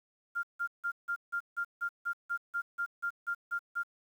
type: tone bursts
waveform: sine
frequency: 1396.9 Hz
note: F6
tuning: in tune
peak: -30 dBFS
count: 15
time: 0.35-3.835 s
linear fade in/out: 20 ms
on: 83 ms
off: 160 ms
effects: 10-bit